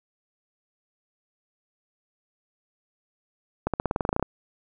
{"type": "accelerating click train", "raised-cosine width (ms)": 1, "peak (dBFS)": -10, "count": 13, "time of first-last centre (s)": [3.67, 4.226], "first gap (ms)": 67, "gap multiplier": 0.93, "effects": []}